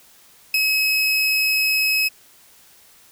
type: tone with ADSR envelope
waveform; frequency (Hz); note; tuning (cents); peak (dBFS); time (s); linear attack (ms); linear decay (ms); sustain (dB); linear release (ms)
30% pulse; 2562; E7; -50; -12; 0.54-2.09; 3; 23; -2; 19
effects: white hiss -51 dBFS RMS until 3.11 s